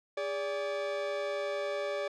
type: tone pair together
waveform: 40% pulse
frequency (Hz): 408.2 / 577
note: G#4 / D5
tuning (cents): -30 / -31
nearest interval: tritone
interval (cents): 599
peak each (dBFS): -37 / -32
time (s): 0.17-2.08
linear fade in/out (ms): 5
effects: low-pass 4000 Hz 12 dB/octave